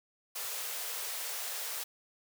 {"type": "high-pass noise", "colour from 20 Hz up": "white", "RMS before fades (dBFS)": -38, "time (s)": [0.35, 1.84], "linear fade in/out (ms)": 10, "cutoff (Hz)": 420, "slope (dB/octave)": 96, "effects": []}